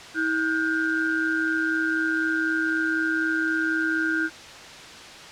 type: tone cluster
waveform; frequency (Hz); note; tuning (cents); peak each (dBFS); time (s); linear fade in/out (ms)
sine; 321.2 / 1443 / 1567; E4 / F#6 / G6; -45 / -44 / -1; -26 / -26 / -26; 0.14-4.3; 50
effects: white hiss -41 dBFS RMS until 5.31 s + low-pass 5000 Hz 12 dB/octave